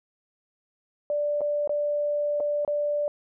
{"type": "tone with dropouts", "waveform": "sine", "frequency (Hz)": 587.3, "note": "D5", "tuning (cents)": 0, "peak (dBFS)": -23, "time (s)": [1.1, 3.08], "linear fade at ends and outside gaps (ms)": 1, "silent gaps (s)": [[1.408, 1.415], [1.675, 1.694], [2.401, 2.405], [2.649, 2.677]], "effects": []}